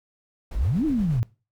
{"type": "noise with tremolo", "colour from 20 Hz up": "brown", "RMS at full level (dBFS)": -34, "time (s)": [0.51, 1.2], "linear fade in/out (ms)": 5, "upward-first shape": "sine", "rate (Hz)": 8.4, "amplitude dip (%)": 35}
{"type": "exponential two-way sweep", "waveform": "sine", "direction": "up then down", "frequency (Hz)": [41.39, 329.6, 107], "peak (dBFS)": -20, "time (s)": [0.55, 1.23], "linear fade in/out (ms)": 0, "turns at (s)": 0.85}
{"effects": ["noise-tail reverb RT60 0.3 s tail -20 dB re dry"]}